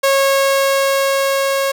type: tone with level ramp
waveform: sawtooth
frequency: 547 Hz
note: C#5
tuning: 23 cents flat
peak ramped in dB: -7 to -11 dBFS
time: 0.03-1.72 s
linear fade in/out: 10 ms
effects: none